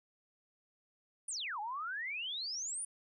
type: exponential two-way sweep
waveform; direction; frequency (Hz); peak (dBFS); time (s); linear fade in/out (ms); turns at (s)
sine; down then up; 9930 to 807 to 9930; -37; 1.28-2.85; 5; 1.6
effects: none